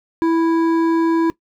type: tone with hard clipping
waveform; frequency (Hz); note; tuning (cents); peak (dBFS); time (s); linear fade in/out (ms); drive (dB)
sine; 329.6; E4; 0; -15; 0.22-1.3; 0; 9
effects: noise-tail reverb RT60 0.1 s tail -19 dB re dry